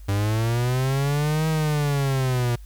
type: linear two-way sweep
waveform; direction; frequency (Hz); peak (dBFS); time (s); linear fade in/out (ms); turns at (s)
45% pulse; up then down; 98 to 159.4 to 118.3; -20; 0.08-2.56; 10; 1.48
effects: added 50 Hz sine -38 dBFS peak until 2.65 s + white hiss -58 dBFS RMS until 2.65 s